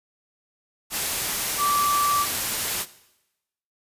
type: tone in noise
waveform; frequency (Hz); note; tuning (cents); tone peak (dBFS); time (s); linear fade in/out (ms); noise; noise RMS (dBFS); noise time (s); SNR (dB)
sine; 1164; D6; -16; -20; 1.57-2.26; 50; white; -26; 0.9-2.86; +3
effects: noise-tail reverb RT60 0.9 s tail -17 dB re dry + resampled to 32000 Hz